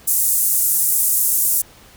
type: band-pass noise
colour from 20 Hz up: white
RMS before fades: -17 dBFS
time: 0.07-1.62 s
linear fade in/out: 10 ms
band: 8100 to 16000 Hz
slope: 24 dB/octave
effects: pink hiss -46 dBFS RMS until 1.96 s